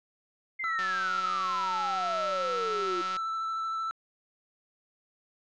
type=exponential sweep; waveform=sine; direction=down; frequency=2124 to 342.4 Hz; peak=-31 dBFS; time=0.59-3.02 s; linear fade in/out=10 ms
type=tone with vibrato; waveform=triangle; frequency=1325 Hz; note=E6; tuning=9 cents sharp; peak=-28 dBFS; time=0.64-3.91 s; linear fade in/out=0 ms; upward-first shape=square; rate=13 Hz; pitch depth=9 cents each way
type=click train; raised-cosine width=0.2 ms; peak=-22 dBFS; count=443; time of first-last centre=0.79-3.166 s; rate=186 Hz
effects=low-pass 6000 Hz 12 dB/octave